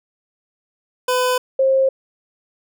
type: tone pair in turn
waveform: 25% pulse / sine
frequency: 503 / 532.9 Hz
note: B4 / C5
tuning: +32 / +32 cents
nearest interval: minor second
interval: 100 cents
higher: second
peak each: -12 dBFS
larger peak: neither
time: 1.08-1.38 / 1.59-1.89 s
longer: neither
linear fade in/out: 5 ms
effects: none